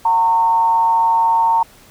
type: tone with frequency modulation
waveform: sine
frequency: 914 Hz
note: A#5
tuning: 34 cents flat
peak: -11 dBFS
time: 0.05-1.63 s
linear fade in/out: 5 ms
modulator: 177 Hz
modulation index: 0.35
effects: pink hiss -46 dBFS RMS until 1.9 s